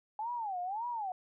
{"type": "tone with vibrato", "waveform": "sine", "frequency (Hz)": 830.6, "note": "G#5", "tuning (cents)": 0, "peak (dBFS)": -34, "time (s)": [0.19, 1.12], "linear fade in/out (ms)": 2, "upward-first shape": "sine", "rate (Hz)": 1.8, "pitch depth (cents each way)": 270, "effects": []}